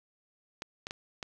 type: clicks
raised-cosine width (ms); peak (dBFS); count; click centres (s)
0.2; -20; 4; 0.621 / 0.869 / 0.909 / 1.228
effects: none